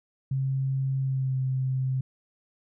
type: tone with pitch glide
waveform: sine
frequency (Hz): 134.1 to 130.96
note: C3 to C3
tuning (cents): +43 to +2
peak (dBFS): -24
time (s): 0.31-2.01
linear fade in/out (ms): 5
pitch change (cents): -41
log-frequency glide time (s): 1-1.38
effects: none